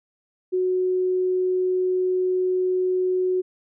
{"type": "tone", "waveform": "sine", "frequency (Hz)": 368.3, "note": "F#4", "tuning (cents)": -8, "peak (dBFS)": -19, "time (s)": [0.52, 3.42], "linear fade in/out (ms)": 20, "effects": []}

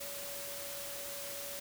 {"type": "tone in noise", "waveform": "sine", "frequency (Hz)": 566, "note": "C#5", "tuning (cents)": 36, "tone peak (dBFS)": -47, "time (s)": [0, 1.6], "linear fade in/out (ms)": 10, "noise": "white", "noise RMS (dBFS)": -43, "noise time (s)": [0, 1.6], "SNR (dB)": -7, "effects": []}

